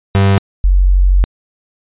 35% pulse / sine tone pair in turn, 98 / 46.25 Hz, G2 / F#1, 0 / 0 cents, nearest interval octave + minor second, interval 1300 cents, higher first, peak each -6 dBFS, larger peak neither, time 0.15-0.38 / 0.64-1.24 s, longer second, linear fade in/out 0 ms, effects resampled to 8000 Hz

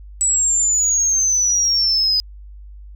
sine exponential sweep, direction down, 7902 to 4972 Hz, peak -13 dBFS, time 0.21-2.2 s, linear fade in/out 0 ms, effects tanh soft clip ceiling -9 dBFS + added 50 Hz sine -35 dBFS peak until 2.95 s

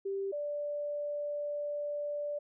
sine tone pair in turn, 392 / 585.3 Hz, G4 / D5, 0 / -6 cents, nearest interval perfect fifth, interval 694 cents, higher second, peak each -32 / -33 dBFS, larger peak first, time 0.05-0.32 / 0.32-2.39 s, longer second, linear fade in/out 10 ms, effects none

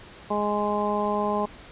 harmonic tone, 207.7 Hz, G#3, in tune, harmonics 1 / 2 / 3 / 4 / 5, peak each -29 / -29 / -29 / -29 / -29 dBFS, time 0.3-1.46 s, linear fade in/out 10 ms, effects pink hiss -46 dBFS RMS until 1.71 s + resampled to 8000 Hz

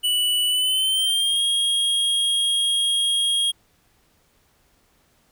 square tone with pitch glide, 2960 to 3265 Hz, F#7 to G#7, 0 to -30 cents, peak -19 dBFS, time 0.03-3.52 s, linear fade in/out 20 ms, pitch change +170 cents, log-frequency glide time 0.47-1.42 s, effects pink hiss -62 dBFS RMS until 5.31 s

